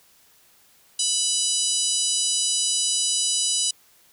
harmonic tone, 988 Hz, B5, in tune, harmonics 3 / 4 / 5 / 6 / 7 / 8 / 9 / 10, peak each -29 / -29 / -29 / -29 / -29 / -29 / -29 / -29 dBFS, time 0.99-3.71 s, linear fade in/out 5 ms, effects white hiss -57 dBFS RMS until 4.12 s

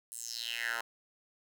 10% pulse tone with high-pass filter sweep, 116.9 Hz, A#2, 5 cents sharp, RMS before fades -38 dBFS, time 0.12-0.81 s, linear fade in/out 0 ms, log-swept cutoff 9800 to 1100 Hz, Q 4.6, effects none

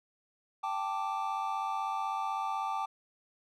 triangle chord, G suspended second, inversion none, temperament equal, 784 / 880 / 1174.7 Hz, G5 / A5 / D6, 0 / 0 / 0 cents, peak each -34 dBFS, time 0.63-2.86 s, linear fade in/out 10 ms, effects none

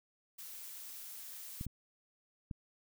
blue noise, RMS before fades -48 dBFS, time 0.38-1.66 s, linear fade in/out 10 ms
clicks, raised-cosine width 5 ms, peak -28 dBFS, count 3, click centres 1.611 / 1.666 / 2.512 s
effects none

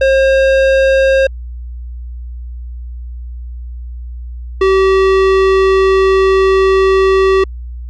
square tone pair in turn, 536 / 383.7 Hz, C5 / G4, +42 / -37 cents, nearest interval tritone, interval 579 cents, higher first, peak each -8 dBFS, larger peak neither, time 0.01-1.27 / 4.61-7.44 s, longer second, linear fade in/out 5 ms, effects added 60 Hz sine -23 dBFS peak until 7.89 s + low-pass 3000 Hz 12 dB/octave

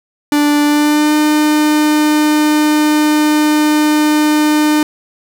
45% pulse tone with pitch glide, 293.7 to 302.5 Hz, D4 to D#4, 0 to -49 cents, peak -9 dBFS, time 0.32-4.83 s, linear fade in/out 2 ms, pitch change +51 cents, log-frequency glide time 0.64-1.14 s, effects none

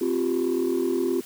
sine chord, C suspended fourth, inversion none, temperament equal with one note detuned, 261.6 / 349.2 / 388.2 Hz, C4 / F4 / G4, 0 / 0 / -17 cents, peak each -26 / -23 / -25 dBFS, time 0.01-1.21 s, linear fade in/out 5 ms, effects tanh soft clip ceiling -17 dBFS + white hiss -45 dBFS RMS until 1.25 s

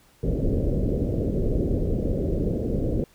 pink low-pass noise, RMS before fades -24 dBFS, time 0.23-3.04 s, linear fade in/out 2 ms, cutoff 550 Hz, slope 48 dB/octave, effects pink hiss -58 dBFS RMS until 3.14 s

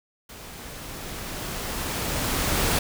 pink noise with level ramp, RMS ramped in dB -42 to -22 dBFS, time 0.29-2.79 s, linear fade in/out 5 ms, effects none

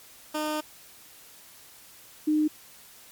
15% pulse / sine tone pair in turn, 305.4 / 305.4 Hz, D#4 / D#4, -32 / -32 cents, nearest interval unison, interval 0 cents, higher neither, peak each -21 / -20 dBFS, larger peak second, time 0.34-0.61 / 2.27-2.48 s, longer first, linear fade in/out 10 ms, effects white hiss -51 dBFS RMS until 3.11 s + MP3 96 kbps

